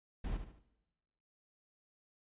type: noise with echo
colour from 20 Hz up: brown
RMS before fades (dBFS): -38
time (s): 0.24-0.37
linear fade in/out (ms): 5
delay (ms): 73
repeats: 3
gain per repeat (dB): -8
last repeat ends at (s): 0.589
effects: noise-tail reverb RT60 1.0 s tail -17 dB re dry + resampled to 8000 Hz